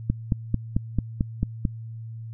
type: click train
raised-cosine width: 5 ms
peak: -9 dBFS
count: 8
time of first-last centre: 0.1-1.652 s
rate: 4.51 Hz
effects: added 113 Hz sine -34 dBFS peak until 2.33 s